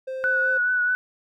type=tone; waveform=triangle; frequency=523.3 Hz; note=C5; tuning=in tune; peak=-26 dBFS; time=0.07-0.58 s; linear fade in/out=10 ms
type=tone with vibrato; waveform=sine; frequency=1480 Hz; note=F#6; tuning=in tune; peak=-19 dBFS; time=0.24-0.95 s; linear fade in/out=0 ms; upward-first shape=triangle; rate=4.7 Hz; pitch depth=28 cents each way
effects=none